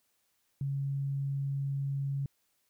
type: tone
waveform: sine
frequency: 138.59 Hz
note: C#3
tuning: in tune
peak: -30 dBFS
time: 0.61-2.26 s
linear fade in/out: 2 ms
effects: white hiss -75 dBFS RMS until 2.69 s